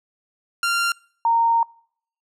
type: tone pair in turn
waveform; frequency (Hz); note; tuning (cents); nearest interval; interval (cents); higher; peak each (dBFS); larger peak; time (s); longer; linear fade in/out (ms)
sawtooth / sine; 1387 / 923.5; F6 / A#5; -12 / -16; perfect fifth; 704; first; -15; neither; 0.63-0.92 / 1.25-1.63; second; 2
effects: noise-tail reverb RT60 0.6 s tail -26 dB re dry + low-pass 11000 Hz 12 dB/octave